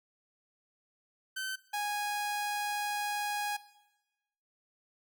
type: tone pair in turn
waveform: sawtooth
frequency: 1536 / 826.9 Hz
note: G6 / G#5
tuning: -36 / -8 cents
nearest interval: major seventh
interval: 1072 cents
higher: first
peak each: -31 / -28 dBFS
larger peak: second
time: 1.36-1.56 / 1.73-3.57 s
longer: second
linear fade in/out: 10 ms
effects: noise-tail reverb RT60 1.0 s tail -17 dB re dry